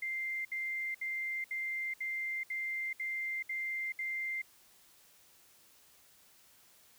sine tone bursts, 2093 Hz, C7, in tune, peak -34 dBFS, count 9, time 0.02-4.418 s, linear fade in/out 5 ms, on 430 ms, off 66 ms, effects white hiss -63 dBFS RMS until 6.98 s

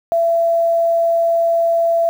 sine tone with quantisation, 671 Hz, E5, 31 cents sharp, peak -12 dBFS, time 0.12-2.09 s, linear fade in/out 0 ms, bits 7, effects none

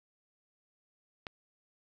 click, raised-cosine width 0.3 ms, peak -23 dBFS, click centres 1.268 s, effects none

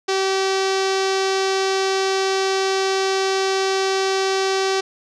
sawtooth tone with low-pass filter, 384.5 Hz, G4, 33 cents flat, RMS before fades -20 dBFS, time 0.08-4.81 s, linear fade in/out 10 ms, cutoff 5500 Hz, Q 2.2, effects none

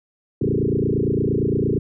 sine tone with frequency modulation, 261.6 Hz, C4, in tune, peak -17 dBFS, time 0.41-1.79 s, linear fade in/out 5 ms, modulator 28.7 Hz, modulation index 6.1, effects none

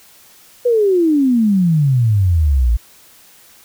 sine exponential sweep, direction down, 499.6 to 54.3 Hz, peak -10 dBFS, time 0.65-2.77 s, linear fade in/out 10 ms, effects white hiss -46 dBFS RMS until 3.64 s

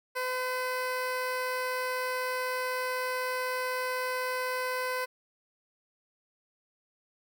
15% pulse tone with notch filter, 508 Hz, B4, 49 cents sharp, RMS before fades -32 dBFS, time 0.15-5.06 s, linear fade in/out 20 ms, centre 6700 Hz, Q 1.9, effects none

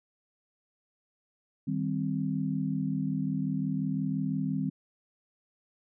sine chord, C minor, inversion first, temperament equal, 155.56 / 196 / 261.6 Hz, Eb3 / G3 / C4, 0 / 0 / 0 cents, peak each -32 dBFS, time 1.67-4.7 s, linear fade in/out 10 ms, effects none

